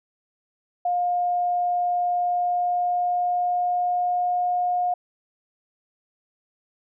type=tone with pitch glide; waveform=sine; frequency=710 to 716.2 Hz; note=F5 to F5; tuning=+28 to +43 cents; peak=-20 dBFS; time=0.85-4.94 s; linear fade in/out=5 ms; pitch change=+15 cents; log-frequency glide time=2.16-4.45 s; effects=none